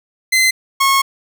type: tone pair in turn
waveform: sawtooth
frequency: 2059 / 1090.7 Hz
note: C7 / C#6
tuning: -28 / -28 cents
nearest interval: major seventh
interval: 1100 cents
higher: first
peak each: -7 dBFS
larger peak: neither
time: 0.32-0.51 / 0.8-1.02 s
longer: second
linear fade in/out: 10 ms
effects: none

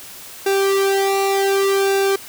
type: tone with flanger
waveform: sawtooth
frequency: 392 Hz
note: G4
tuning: in tune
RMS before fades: -17 dBFS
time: 0.46-2.16 s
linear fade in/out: 5 ms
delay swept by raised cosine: 0.95 to 1.95 ms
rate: 0.67 Hz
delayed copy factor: -1
effects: white hiss -37 dBFS RMS until 2.28 s

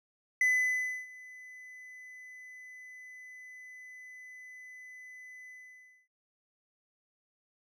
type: tone with ADSR envelope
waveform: triangle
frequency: 2008 Hz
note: B6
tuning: 28 cents sharp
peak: -21 dBFS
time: 0.41-6.08 s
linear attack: 3 ms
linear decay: 650 ms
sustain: -24 dB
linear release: 590 ms
effects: none

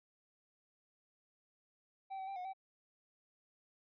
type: tone with pitch steps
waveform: triangle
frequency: 774 / 763 / 784 / 726 / 768 Hz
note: G5 / G5 / G5 / F#5 / G5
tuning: -22 / -47 / 0 / -33 / -36 cents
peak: -39 dBFS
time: 2.1-2.535 s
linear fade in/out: 20 ms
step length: 87 ms
effects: resampled to 11025 Hz

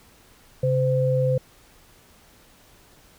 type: tone pair together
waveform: sine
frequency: 134.6 / 512.9 Hz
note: C3 / C5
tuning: +49 / -35 cents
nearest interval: octave + major seventh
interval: 2316 cents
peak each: -21 dBFS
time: 0.63-1.38 s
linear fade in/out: 5 ms
effects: pink hiss -54 dBFS RMS until 3.18 s

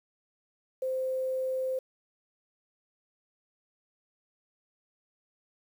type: tone with quantisation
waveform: sine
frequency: 520 Hz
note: C5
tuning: 11 cents flat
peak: -28 dBFS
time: 0.82-1.79 s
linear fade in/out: 5 ms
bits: 9
effects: none

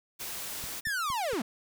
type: noise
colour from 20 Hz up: white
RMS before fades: -38 dBFS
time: 0.19-0.81 s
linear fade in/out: 20 ms
type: click train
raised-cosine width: 5 ms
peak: -32 dBFS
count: 4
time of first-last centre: 0.64-1.333 s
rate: 4.33 Hz
type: linear sweep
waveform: 45% pulse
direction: down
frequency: 1823 to 196 Hz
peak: -29 dBFS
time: 0.85-1.42 s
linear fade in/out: 5 ms
effects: none

